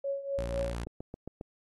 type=tone with tremolo; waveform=sine; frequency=554.4 Hz; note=C#5; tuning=in tune; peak=-28 dBFS; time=0.04-0.74 s; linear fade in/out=5 ms; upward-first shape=triangle; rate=4 Hz; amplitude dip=80%
type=tone; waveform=sawtooth; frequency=58.4 Hz; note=A#1; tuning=4 cents sharp; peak=-30 dBFS; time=0.38-0.85 s; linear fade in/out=5 ms
type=click train; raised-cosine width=2 ms; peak=-26 dBFS; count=5; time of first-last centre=0.87-1.411 s; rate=7.39 Hz
effects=AAC 32 kbps